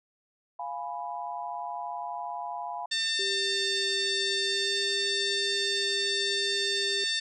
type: chord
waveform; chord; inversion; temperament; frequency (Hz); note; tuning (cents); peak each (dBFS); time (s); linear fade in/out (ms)
sine; F diminished; none; equal; 698.5 / 830.6 / 987.8; F5 / Ab5 / Cb6; 0 / 0 / 0; -37; 0.59-2.86; 5
type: harmonic tone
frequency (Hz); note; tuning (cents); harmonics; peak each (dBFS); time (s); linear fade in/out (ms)
901; A5; +41; 2 / 3 / 4 / 5 / 6 / 7 / 8 / 9; -33 / -40 / -30 / -32 / -39 / -46 / -44 / -43; 2.91-7.2; 10
type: tone with pitch glide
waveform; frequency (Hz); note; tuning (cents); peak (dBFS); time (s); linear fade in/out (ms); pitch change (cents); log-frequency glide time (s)
sine; 392.1 to 398; G4 to G4; 0 to +26; -34; 3.19-7.04; 2; +26; 4.49-4.77
effects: none